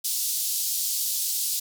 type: band-pass noise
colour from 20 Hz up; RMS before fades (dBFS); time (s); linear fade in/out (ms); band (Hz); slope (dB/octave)
white; -27; 0.04-1.6; 10; 4000 to 16000; 24
effects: none